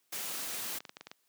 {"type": "noise", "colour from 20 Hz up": "white", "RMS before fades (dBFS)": -38, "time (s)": [0.12, 0.79], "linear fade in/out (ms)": 10}
{"type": "clicks", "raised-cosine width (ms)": 0.2, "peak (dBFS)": -27, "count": 8, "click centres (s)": [0.757, 0.805, 0.852, 0.894, 0.969, 1.01, 1.07, 1.115]}
{"effects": ["white hiss -74 dBFS RMS until 1.28 s", "high-pass 150 Hz 12 dB/octave"]}